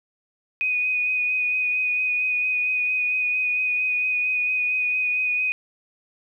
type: tone with vibrato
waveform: sine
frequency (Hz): 2489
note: D#7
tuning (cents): 0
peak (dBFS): -20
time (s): 0.61-5.52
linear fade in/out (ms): 0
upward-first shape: sine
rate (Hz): 4.4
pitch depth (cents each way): 18
effects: 10-bit